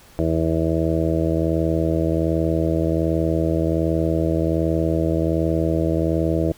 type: harmonic tone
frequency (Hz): 81.3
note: E2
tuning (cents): -23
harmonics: 1 / 2 / 3 / 4 / 5 / 6 / 7 / 8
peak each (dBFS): -24 / -24 / -34 / -22 / -30 / -27 / -28 / -28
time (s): 0.19-6.52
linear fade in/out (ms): 0
effects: pink hiss -49 dBFS RMS until 6.57 s